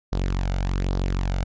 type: tone with flanger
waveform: sawtooth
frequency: 46.25 Hz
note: F#1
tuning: in tune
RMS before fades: -24 dBFS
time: 0.12-1.44 s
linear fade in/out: 10 ms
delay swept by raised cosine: 0.2 to 1.4 ms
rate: 1.2 Hz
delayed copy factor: +0.55
effects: resampled to 16000 Hz